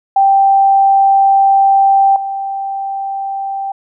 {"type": "tone with level steps", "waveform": "sine", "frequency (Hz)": 784, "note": "G5", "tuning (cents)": 0, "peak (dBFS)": [-6, -17], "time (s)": [0.16, 3.72], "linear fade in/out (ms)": 5, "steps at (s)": 2.16, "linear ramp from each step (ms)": 2, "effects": []}